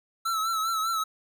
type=tone with vibrato; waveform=square; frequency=1318.5 Hz; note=E6; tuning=in tune; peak=-26 dBFS; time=0.25-1.04 s; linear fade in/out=10 ms; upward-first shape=triangle; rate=5 Hz; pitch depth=65 cents each way; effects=none